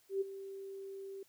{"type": "tone with ADSR envelope", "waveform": "sine", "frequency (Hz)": 390, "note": "G4", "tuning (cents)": -9, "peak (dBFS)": -29, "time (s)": [0.09, 1.23], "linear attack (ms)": 120, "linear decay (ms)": 19, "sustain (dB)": -14, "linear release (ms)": 3, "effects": ["white hiss -69 dBFS RMS until 1.28 s"]}